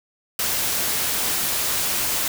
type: noise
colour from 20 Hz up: white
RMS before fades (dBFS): -23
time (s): 0.39-2.28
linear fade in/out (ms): 2
effects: none